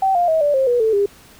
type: tone with pitch steps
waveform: sine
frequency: 770 / 702 / 640.1 / 583.6 / 532 / 485.1 / 442.2 / 403.2 Hz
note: G5 / F5 / D#5 / D5 / C5 / B4 / A4 / G4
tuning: -31 / +9 / +49 / -11 / +29 / -31 / +9 / +49 cents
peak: -13 dBFS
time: 0.02-1.06 s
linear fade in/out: 5 ms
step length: 130 ms
effects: pink hiss -46 dBFS RMS until 1.39 s